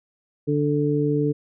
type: harmonic tone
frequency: 146.83 Hz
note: D3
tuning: in tune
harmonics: 1 / 2 / 3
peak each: -23 / -23 / -23 dBFS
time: 0.47-1.33 s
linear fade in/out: 20 ms
effects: none